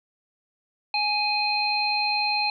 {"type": "harmonic tone", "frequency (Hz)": 833, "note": "G#5", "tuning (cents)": 5, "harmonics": [1, 3, 5], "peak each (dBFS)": [-26, -26, -26], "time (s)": [0.94, 2.5], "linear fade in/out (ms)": 2, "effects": []}